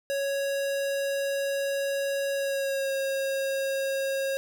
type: tone with pitch glide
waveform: square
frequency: 554.4 to 542.4 Hz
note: C#5 to C#5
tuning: 0 to -38 cents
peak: -27 dBFS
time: 0.1-4.37 s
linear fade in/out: 0 ms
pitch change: -38 cents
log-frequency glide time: 2.35-2.92 s
effects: none